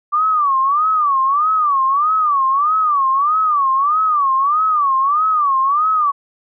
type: tone with vibrato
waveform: sine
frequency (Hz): 1166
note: D6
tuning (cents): -13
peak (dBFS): -12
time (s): 0.12-6.12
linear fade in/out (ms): 20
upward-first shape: sine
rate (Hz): 1.6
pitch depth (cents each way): 170
effects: none